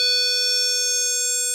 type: tone with band-pass filter sweep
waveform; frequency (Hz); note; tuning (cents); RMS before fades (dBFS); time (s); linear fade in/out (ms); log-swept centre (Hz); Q
square; 494.2; B4; +1; -21; 0-1.54; 0; 4300 to 8100; 5.7
effects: none